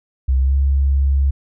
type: tone with pitch glide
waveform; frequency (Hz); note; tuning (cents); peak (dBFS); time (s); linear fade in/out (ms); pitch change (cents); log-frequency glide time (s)
sine; 65.41 to 68.7; C2 to C#2; 0 to -15; -12; 0.28-1.31; 10; +85; 0.4-0.55
effects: none